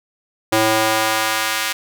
square tone with high-pass filter sweep, 110 Hz, A2, in tune, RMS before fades -18 dBFS, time 0.52-1.73 s, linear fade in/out 10 ms, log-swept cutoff 380 to 1800 Hz, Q 0.82, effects none

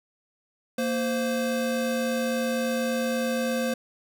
square tone pair together, 231.9 / 519.9 Hz, A#3 / C5, -9 / -11 cents, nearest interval octave + major second, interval 1398 cents, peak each -28 dBFS, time 0.78-3.74 s, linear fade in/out 5 ms, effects none

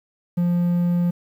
triangle tone, 174.61 Hz, F3, in tune, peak -15 dBFS, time 0.37-1.11 s, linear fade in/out 10 ms, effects 9-bit

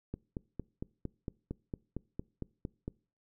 click train, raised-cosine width 3 ms, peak -24 dBFS, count 13, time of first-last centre 0.14-2.88 s, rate 4.38 Hz, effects noise-tail reverb RT60 0.4 s tail -24 dB re dry

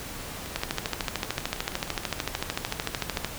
two click trains, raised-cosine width 0.2 ms, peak -21 / -9 dBFS, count 16 / 37, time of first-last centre 0.46-2.822 / 0.56-3.247 s, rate 6.35 / 13.4 Hz, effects pink hiss -38 dBFS RMS until 3.38 s

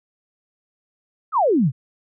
sine exponential sweep, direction down, 1371 to 113.6 Hz, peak -14 dBFS, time 1.32-1.72 s, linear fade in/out 50 ms, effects none

